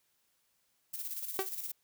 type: noise with tremolo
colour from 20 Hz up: violet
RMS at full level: -38 dBFS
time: 0.93-1.72 s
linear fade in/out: 10 ms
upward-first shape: square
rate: 17 Hz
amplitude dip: 50%
type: tone with exponential decay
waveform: sawtooth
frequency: 383.6 Hz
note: G4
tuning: 37 cents flat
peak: -24 dBFS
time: 1.39-1.5 s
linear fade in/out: 1 ms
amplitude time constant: 23 ms
effects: white hiss -75 dBFS RMS until 1.83 s